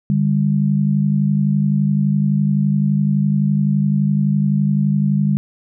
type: tone pair together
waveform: sine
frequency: 147.7 / 199.5 Hz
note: D3 / G3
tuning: +10 / +31 cents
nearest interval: perfect fourth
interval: 521 cents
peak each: -16 dBFS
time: 0.1-5.37 s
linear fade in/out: 0 ms
effects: none